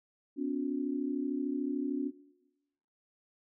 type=tone cluster; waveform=sine; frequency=252 / 285.4 / 360.3 Hz; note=B3 / D4 / F#4; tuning=+35 / -49 / -46 cents; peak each=-36 / -32 / -40 dBFS; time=0.36-2.12 s; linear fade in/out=50 ms; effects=noise-tail reverb RT60 1.0 s tail -19 dB re dry